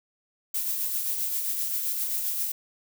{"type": "noise with tremolo", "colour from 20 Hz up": "violet", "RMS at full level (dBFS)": -27, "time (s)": [0.54, 2.52], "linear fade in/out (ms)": 5, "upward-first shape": "triangle", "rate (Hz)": 7.6, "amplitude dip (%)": 40, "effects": []}